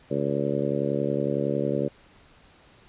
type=harmonic tone; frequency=70.9 Hz; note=C#2; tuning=40 cents sharp; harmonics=2 / 3 / 4 / 5 / 6 / 7 / 8; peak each=-31 / -31 / -31 / -31 / -31 / -31 / -31 dBFS; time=0.1-1.89 s; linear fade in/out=20 ms; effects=pink hiss -55 dBFS RMS until 2.88 s + resampled to 8000 Hz